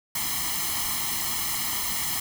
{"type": "noise with comb filter", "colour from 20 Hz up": "white", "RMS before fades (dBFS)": -28, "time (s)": [0.15, 2.2], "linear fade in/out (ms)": 5, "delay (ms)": 0.97, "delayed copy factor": 0.95, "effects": []}